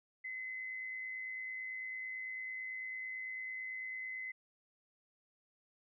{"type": "tone with amplitude modulation", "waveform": "sine", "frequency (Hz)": 2040, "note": "C7", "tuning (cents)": -44, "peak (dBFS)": -38, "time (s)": [0.24, 4.32], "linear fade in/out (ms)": 10, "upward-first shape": "sine", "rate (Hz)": 109, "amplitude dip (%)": 45, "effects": []}